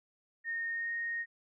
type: tone with pitch glide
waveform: sine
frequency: 1842 to 1859.1 Hz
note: A#6 to A#6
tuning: -21 to -5 cents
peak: -33 dBFS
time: 0.44-1.26 s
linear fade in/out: 50 ms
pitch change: +16 cents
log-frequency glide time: 0.7-0.92 s
effects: none